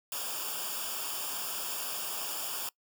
white noise with comb filter, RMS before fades -36 dBFS, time 0.12-2.69 s, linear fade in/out 2 ms, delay 0.49 ms, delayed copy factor -0.85, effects noise-tail reverb RT60 0.1 s tail -23 dB re dry

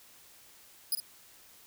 5% pulse tone with echo, 4955 Hz, D#8, 8 cents flat, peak -20 dBFS, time 0.92-0.95 s, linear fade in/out 2 ms, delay 51 ms, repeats 1, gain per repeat -8 dB, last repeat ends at 1.001 s, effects white hiss -57 dBFS RMS until 1.66 s

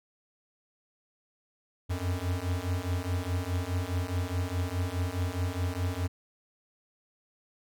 square beating tone pair, 87.31 / 92.11 Hz, F2 / F#2, 0 / -7 cents, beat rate 4.8 Hz, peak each -33 / -32 dBFS, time 1.89-6.08 s, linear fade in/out 20 ms, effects none

